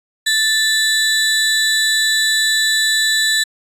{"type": "tone pair together", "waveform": "35% pulse", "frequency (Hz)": [1760, 3951], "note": ["A6", "B7"], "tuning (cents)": [0, 0], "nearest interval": "octave + major second", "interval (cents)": 1400, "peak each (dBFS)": -14, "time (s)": [0.26, 3.44], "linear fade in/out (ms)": 10, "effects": ["resampled to 32000 Hz"]}